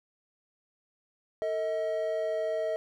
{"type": "tone pair together", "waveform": "triangle", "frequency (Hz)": [449.4, 635.5], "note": ["A4", "D#5"], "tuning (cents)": [37, 36], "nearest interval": "tritone", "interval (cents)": 599, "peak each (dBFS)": [-32, -27], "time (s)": [1.42, 2.76], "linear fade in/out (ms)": 0, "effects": []}